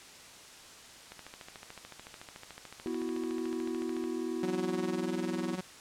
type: click train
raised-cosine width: 0.3 ms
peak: -29 dBFS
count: 41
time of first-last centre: 1.12-4.04 s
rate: 13.7 Hz
type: chord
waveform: triangle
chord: B suspended fourth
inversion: none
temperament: just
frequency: 246.9 / 329.3 / 370.4 Hz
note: B3 / E4 / F#4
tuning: 0 / -2 / +2 cents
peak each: -36 / -34 / -35 dBFS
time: 2.86-5.55 s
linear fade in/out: 0 ms
type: tone with tremolo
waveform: sawtooth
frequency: 185 Hz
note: F#3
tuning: in tune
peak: -28 dBFS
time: 4.43-5.61 s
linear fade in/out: 2 ms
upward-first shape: sine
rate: 20 Hz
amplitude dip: 80%
effects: white hiss -51 dBFS RMS until 5.8 s + low-pass 8000 Hz 12 dB/octave